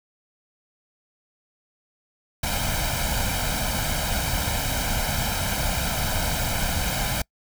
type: noise with comb filter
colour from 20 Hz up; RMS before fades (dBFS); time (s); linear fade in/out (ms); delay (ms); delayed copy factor
pink; -25; 2.43-7.22; 5; 1.3; +0.75
effects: noise-tail reverb RT60 0.1 s tail -26 dB re dry